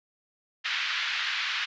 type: band-pass noise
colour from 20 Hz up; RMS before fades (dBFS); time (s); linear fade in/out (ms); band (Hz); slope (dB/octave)
pink; -30; 0.64-1.66; 20; 1500 to 4000; 24
effects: resampled to 16000 Hz